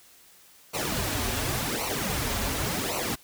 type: noise with flanger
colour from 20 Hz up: pink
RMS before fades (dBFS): -29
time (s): 0.73-3.16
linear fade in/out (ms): 20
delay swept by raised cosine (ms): 0.58 to 6.48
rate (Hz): 0.9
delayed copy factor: -0.8
effects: white hiss -55 dBFS RMS until 3.23 s